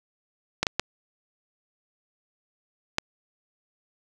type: clicks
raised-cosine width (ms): 0.2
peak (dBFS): -5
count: 4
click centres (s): 0.63 / 0.668 / 0.796 / 2.984
effects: none